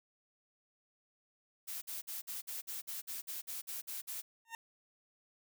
blue noise bursts, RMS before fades -42 dBFS, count 13, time 1.67-4.22 s, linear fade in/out 20 ms, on 150 ms, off 50 ms
20% pulse tone with exponential growth, 915 Hz, A#5, 32 cents flat, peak -33 dBFS, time 4.45-4.55 s, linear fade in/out 1 ms, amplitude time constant 21 ms
effects none

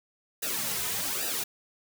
white noise with flanger, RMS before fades -31 dBFS, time 0.42-1.44 s, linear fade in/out 10 ms, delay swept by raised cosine 0.91 to 3.61 ms, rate 1.2 Hz, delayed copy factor -0.85, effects none

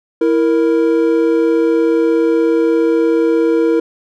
triangle tone pair together, 329.6 / 466.4 Hz, E4 / A#4, 0 / +1 cents, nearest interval tritone, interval 601 cents, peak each -11 dBFS, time 0.21-3.8 s, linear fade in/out 5 ms, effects none

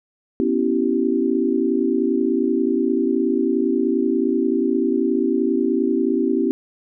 sine chord, C# half-diminished seventh, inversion third, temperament equal with one note detuned, 246.9 / 277.2 / 329.6 / 386.4 Hz, B3 / C#4 / E4 / G4, 0 / 0 / 0 / -25 cents, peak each -22 dBFS, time 0.4-6.51 s, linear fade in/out 0 ms, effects none

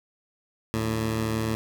15% pulse tone pair together, 76.31 / 111.2 Hz, D#2 / A2, -33 / +19 cents, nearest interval perfect fifth, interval 652 cents, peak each -29 / -19 dBFS, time 0.74-1.55 s, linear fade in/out 0 ms, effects none

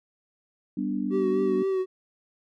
sine chord, G major, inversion none, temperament equal, 196 / 246.9 / 293.7 Hz, G3 / B3 / D4, 0 / 0 / 0 cents, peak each -30 dBFS, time 0.77-1.63 s, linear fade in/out 5 ms
triangle tone with vibrato, 380 Hz, F#4, 46 cents sharp, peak -21 dBFS, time 1.1-1.86 s, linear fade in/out 50 ms, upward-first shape triangle, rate 3.9 Hz, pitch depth 38 cents each way
effects none

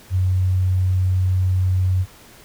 sine tone, 92.6 Hz, F#2, 2 cents sharp, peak -15 dBFS, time 0.1-2.06 s, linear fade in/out 50 ms, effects pink hiss -46 dBFS RMS until 2.44 s

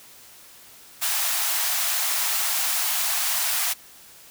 white high-pass noise, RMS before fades -24 dBFS, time 1.01-3.74 s, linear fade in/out 20 ms, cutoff 640 Hz, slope 96 dB/octave, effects white hiss -48 dBFS RMS until 4.3 s

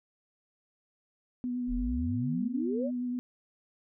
sine tone with vibrato, 246.9 Hz, B3, in tune, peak -30 dBFS, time 1.44-3.19 s, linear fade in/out 0 ms, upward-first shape triangle, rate 8.9 Hz, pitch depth 23 cents each way
sine exponential sweep, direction up, 34.65 to 626 Hz, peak -31 dBFS, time 1.67-2.91 s, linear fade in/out 50 ms
effects none

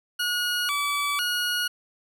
20% pulse tone with vibrato, 1290 Hz, E6, 38 cents flat, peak -19 dBFS, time 0.19-1.68 s, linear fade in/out 10 ms, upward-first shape square, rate 1 Hz, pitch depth 200 cents each way, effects none

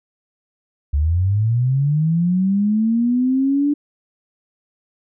sine linear sweep, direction up, 68.7 to 293.7 Hz, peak -14 dBFS, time 0.93-3.74 s, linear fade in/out 10 ms, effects none

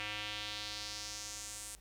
square tone with band-pass filter sweep, 105.2 Hz, G#2, 23 cents sharp, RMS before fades -43 dBFS, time 0-1.75 s, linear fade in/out 0 ms, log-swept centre 2600 to 8900 Hz, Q 2.2, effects added 50 Hz sine -58 dBFS peak until 1.8 s + pink hiss -65 dBFS RMS until 1.8 s

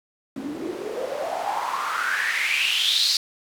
white noise with band-pass filter sweep, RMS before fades -25 dBFS, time 0.36-3.17 s, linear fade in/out 2 ms, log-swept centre 250 to 4600 Hz, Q 6.6, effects none

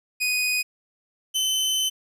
sawtooth tone pair in turn, 2489 / 3051 Hz, D#7 / G7, 0 / -48 cents, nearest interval major third, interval 352 cents, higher second, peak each -18 dBFS, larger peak neither, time 0.2-0.63 / 1.34-1.9 s, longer second, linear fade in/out 20 ms, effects resampled to 32000 Hz + 10-bit

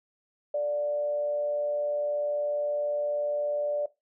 sine tone with frequency modulation, 587.3 Hz, D5, in tune, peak -25 dBFS, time 0.54-3.86 s, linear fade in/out 5 ms, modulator 137 Hz, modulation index 0.24, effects noise-tail reverb RT60 0.2 s tail -18 dB re dry

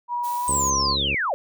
sine tone with pitch glide, 964 to 1039.2 Hz, B5 to C6, -42 to -12 cents, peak -23 dBFS, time 0.08-0.97 s, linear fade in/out 50 ms, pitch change +130 cents, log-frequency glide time 0.35-0.81 s
blue noise, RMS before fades -38 dBFS, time 0.23-0.71 s, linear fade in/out 20 ms
harmonic tone, 69.3 Hz, C#2, in tune, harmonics 1 / 2 / 3 / 4 / 5 / 6 / 7 / 8, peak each -31 / -34 / -36 / -37 / -38 / -39 / -39 / -40 dBFS, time 0.48-1.15 s, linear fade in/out 5 ms
sine linear sweep, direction down, 8420 to 497.2 Hz, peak -21 dBFS, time 0.48-1.34 s, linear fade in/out 0 ms
effects none

